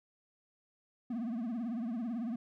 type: tone with vibrato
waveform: triangle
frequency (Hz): 233.1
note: A#3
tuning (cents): 0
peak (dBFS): -32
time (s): 1.1-2.36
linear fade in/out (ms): 5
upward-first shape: triangle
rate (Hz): 18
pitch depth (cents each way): 170
effects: none